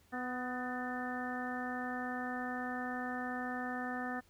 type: harmonic tone with a mistuned harmonic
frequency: 249.4 Hz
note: B3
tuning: 17 cents sharp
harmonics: 1 / 2 / 3 / 4 / 5 / 6 / 7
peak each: -40 / -47 / -42 / -53 / -46 / -48 / -43 dBFS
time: 0.12-4.21 s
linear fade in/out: 20 ms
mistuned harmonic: 7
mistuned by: +37 cents
effects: added 84 Hz sine -68 dBFS peak until 4.29 s + pink hiss -68 dBFS RMS until 4.29 s